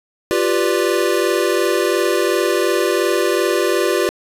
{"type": "chord", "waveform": "square", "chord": "G dominant seventh", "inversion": "third", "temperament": "equal", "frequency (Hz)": [349.2, 392, 493.9, 587.3], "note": ["F4", "G4", "B4", "D5"], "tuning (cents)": [0, 0, 0, 0], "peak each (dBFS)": [-20, -20, -22, -23], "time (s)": [0.31, 4.09], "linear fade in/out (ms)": 0, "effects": ["resampled to 32000 Hz", "7-bit"]}